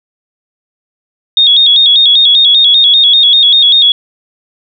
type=tone with vibrato; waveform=sine; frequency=3520 Hz; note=A7; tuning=in tune; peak=-3 dBFS; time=1.37-3.92 s; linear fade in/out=2 ms; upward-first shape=square; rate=5.1 Hz; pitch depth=80 cents each way; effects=none